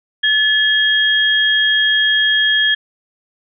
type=tone pair together; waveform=sine; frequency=1727 / 3260 Hz; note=A6 / G#7; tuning=-33 / -33 cents; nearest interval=major seventh; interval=1100 cents; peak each=-14 dBFS; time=0.23-2.75 s; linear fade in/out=10 ms; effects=none